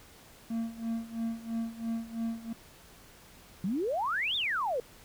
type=tone with tremolo; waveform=triangle; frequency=228.1 Hz; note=A#3; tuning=37 cents flat; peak=-27 dBFS; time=0.5-2.53 s; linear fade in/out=5 ms; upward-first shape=sine; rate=3 Hz; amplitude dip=85%
type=exponential two-way sweep; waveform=sine; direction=up then down; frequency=172 to 3742 to 459.3 Hz; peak=-28 dBFS; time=3.64-4.8 s; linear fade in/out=2 ms; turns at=4.36 s
effects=pink hiss -55 dBFS RMS until 5.04 s